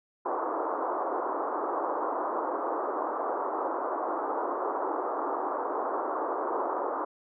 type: band-pass noise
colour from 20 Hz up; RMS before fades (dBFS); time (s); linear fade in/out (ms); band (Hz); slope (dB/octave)
white; -31; 0.25-7.05; 10; 300 to 1200; 48
effects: none